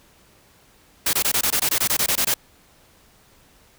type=noise bursts; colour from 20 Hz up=white; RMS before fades=-20 dBFS; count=14; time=1.06-2.341 s; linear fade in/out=5 ms; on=72 ms; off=21 ms; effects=pink hiss -55 dBFS RMS until 3.78 s